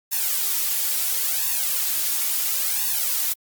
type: noise with flanger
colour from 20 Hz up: blue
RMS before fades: -23 dBFS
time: 0.11-3.34 s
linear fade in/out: 20 ms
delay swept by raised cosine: 1.1 to 3.6 ms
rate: 0.73 Hz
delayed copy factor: +0.9
effects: Opus 48 kbps